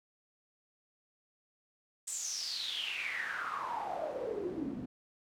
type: noise with band-pass filter sweep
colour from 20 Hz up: pink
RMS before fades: -38 dBFS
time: 2.07-4.86 s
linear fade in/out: 10 ms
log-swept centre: 8000 to 220 Hz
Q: 8.9
effects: none